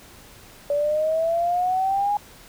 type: exponential sweep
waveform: sine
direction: up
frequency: 572 to 830.6 Hz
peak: -19 dBFS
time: 0.7-2.17 s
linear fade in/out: 2 ms
effects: pink hiss -47 dBFS RMS until 2.48 s